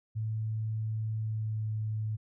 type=tone with pitch glide; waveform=sine; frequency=109.7 to 108.44 Hz; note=A2 to A2; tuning=-5 to -25 cents; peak=-30 dBFS; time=0.15-2.17 s; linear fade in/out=20 ms; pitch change=-20 cents; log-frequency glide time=1.18-1.69 s; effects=none